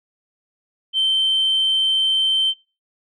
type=tone; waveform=sine; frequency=3107 Hz; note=G7; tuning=16 cents flat; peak=-14 dBFS; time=0.93-2.54 s; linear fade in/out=50 ms; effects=noise-tail reverb RT60 0.3 s tail -23 dB re dry + tanh soft clip ceiling -12 dBFS